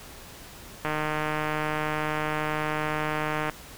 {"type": "click train", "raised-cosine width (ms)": 0.5, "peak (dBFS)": -13, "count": 406, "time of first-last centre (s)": [0.85, 3.497], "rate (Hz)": 153, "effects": ["pink hiss -45 dBFS RMS until 3.77 s"]}